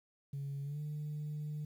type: tone with pitch glide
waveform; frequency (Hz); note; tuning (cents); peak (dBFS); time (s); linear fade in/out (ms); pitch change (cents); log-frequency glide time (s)
sine; 140 to 150.05; C#3 to D3; +18 to +38; -36; 0.33-1.65; 5; +120; 0.63-0.8
effects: tanh soft clip ceiling -35 dBFS + 11-bit